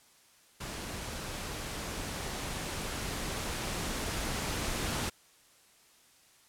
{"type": "noise with level ramp", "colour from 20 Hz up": "pink", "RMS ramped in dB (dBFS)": [-40, -33], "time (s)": [0.6, 5.1], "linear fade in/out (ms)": 10, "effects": ["white hiss -62 dBFS RMS until 6.48 s", "low-pass 11000 Hz 12 dB/octave"]}